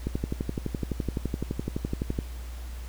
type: click train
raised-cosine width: 3 ms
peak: -15 dBFS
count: 26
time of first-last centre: 0.07-2.189 s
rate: 11.8 Hz
effects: added 60 Hz sine -35 dBFS peak until 2.88 s + pink hiss -49 dBFS RMS until 2.88 s